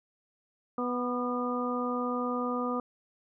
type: harmonic tone with a mistuned harmonic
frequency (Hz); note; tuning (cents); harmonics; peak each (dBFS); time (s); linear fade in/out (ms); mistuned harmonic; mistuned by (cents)
246.9; B3; 0; 1 / 2 / 3 / 4 / 5; -32 / -34 / -40 / -40 / -34; 0.78-2.8; 2; 5; -25
effects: none